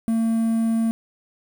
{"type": "tone with quantisation", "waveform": "triangle", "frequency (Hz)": 226.3, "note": "A3", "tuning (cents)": 49, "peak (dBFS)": -16, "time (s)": [0.08, 0.91], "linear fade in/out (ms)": 0, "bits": 7, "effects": []}